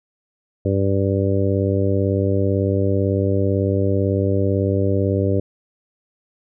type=harmonic tone; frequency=98 Hz; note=G2; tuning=in tune; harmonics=1 / 2 / 3 / 4 / 5 / 6; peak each=-19 / -25 / -24 / -24 / -24 / -27 dBFS; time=0.65-5.4 s; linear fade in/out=5 ms; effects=none